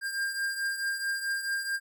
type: beating tone pair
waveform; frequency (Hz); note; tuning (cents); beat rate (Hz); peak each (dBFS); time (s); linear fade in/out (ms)
square; 1600 / 1604.6; G6 / G6; +35 / +40; 4.6; -31 / -37; 0.01-1.8; 50
effects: none